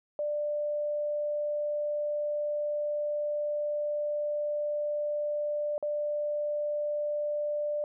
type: tone with dropouts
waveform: sine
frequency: 592 Hz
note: D5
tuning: 14 cents sharp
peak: -28 dBFS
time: 0.19-7.84 s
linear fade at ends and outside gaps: 1 ms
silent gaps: 5.78-5.826 s
effects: none